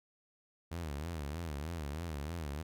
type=tone with vibrato; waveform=sawtooth; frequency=77.78 Hz; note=D#2; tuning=in tune; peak=-34 dBFS; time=0.71-2.63 s; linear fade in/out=10 ms; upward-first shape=sine; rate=3.2 Hz; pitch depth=180 cents each way; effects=none